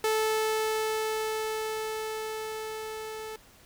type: tone with level ramp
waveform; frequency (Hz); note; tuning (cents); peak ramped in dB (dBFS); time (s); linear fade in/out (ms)
sawtooth; 436.7; A4; -13; -20 to -33; 0.04-3.36; 2
effects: pink hiss -56 dBFS RMS until 3.65 s